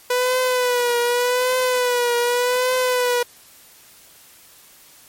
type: tone with vibrato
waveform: sawtooth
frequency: 493.9 Hz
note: B4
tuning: in tune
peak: -13 dBFS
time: 0.1-3.23 s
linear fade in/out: 5 ms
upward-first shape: triangle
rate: 0.85 Hz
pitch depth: 62 cents each way
effects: white hiss -48 dBFS RMS until 5.08 s + MP3 64 kbps